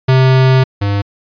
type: tone pair in turn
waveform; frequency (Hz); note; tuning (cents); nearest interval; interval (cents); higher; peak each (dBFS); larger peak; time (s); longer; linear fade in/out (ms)
square; 130.81 / 100.92; C3 / G#2; 0 / -49; major third; 449; first; -7 / -13; first; 0.08-0.64 / 0.81-1.02; first; 10
effects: resampled to 11025 Hz